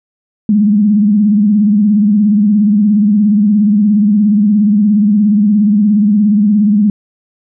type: tone with vibrato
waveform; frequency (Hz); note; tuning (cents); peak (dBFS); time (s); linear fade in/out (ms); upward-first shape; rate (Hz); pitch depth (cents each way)
sine; 207.7; G#3; 0; -6; 0.49-6.9; 2; sine; 17; 87
effects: none